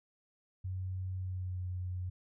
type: tone with pitch glide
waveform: sine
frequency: 93.1 to 90.92 Hz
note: F#2 to F#2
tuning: +11 to -30 cents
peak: -35 dBFS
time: 0.64-2.1 s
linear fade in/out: 10 ms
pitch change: -41 cents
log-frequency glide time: 1.17-1.63 s
effects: none